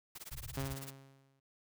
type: noise with tremolo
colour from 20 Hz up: white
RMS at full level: -46 dBFS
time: 0.15-0.91 s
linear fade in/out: 5 ms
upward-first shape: sine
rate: 18 Hz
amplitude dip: 100%
type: low-pass noise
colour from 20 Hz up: pink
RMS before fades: -47 dBFS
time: 0.31-0.75 s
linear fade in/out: 10 ms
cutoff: 140 Hz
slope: 48 dB/octave
type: tone with exponential decay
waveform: sawtooth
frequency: 135.8 Hz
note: C#3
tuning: 35 cents flat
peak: -30 dBFS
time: 0.57-1.4 s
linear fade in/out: 5 ms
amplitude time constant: 180 ms
effects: none